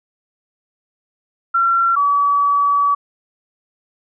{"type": "tone pair in turn", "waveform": "sine", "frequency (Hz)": [1363, 1142.5], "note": ["F6", "D6"], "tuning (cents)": [-43, -48], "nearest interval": "minor third", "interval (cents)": 305, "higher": "first", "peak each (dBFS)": -12, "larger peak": "neither", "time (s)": [[1.54, 1.96], [1.96, 2.95]], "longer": "second", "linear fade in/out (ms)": 10, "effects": []}